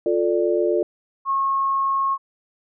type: chord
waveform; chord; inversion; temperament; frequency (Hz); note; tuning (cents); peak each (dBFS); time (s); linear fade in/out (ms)
sine; D minor; first; just; 352.4 / 440.5 / 587.3; F4 / A4 / D5; +16 / +2 / 0; -20 / -22 / -23; 0.06-0.83; 2
type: tone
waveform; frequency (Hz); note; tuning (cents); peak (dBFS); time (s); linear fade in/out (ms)
sine; 1088; C#6; -33; -18; 1.25-2.18; 50
effects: none